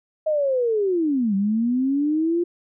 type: linear two-way sweep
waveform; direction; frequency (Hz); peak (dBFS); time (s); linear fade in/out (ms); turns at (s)
sine; down then up; 633 to 191.4 to 351.5; -18; 0.26-2.44; 10; 1.35
effects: none